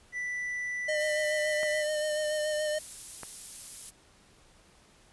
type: tone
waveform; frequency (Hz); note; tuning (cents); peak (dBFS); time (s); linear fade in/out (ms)
triangle; 1975.5; B6; 0; -30; 0.12-1.85; 50
type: tone with vibrato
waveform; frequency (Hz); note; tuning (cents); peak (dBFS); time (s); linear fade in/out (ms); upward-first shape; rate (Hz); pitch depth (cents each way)
square; 608; D#5; -40; -29; 0.88-2.79; 10; sine; 7; 22
type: noise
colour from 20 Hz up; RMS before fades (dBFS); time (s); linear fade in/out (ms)
violet; -38; 0.99-3.91; 20
type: clicks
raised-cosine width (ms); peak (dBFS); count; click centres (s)
0.5; -25; 2; 1.632 / 3.233
effects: pink hiss -60 dBFS RMS until 5.12 s + resampled to 24000 Hz